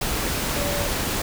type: tone in noise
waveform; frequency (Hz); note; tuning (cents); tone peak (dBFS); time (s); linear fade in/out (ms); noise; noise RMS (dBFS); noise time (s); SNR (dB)
sine; 576; D5; -34; -28; 0.56-0.87; 5; pink; -25; 0.01-1.22; -6
effects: none